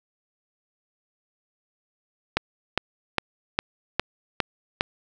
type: click train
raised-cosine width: 0.3 ms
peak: -4 dBFS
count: 7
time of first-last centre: 2.37-4.809 s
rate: 2.46 Hz
effects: none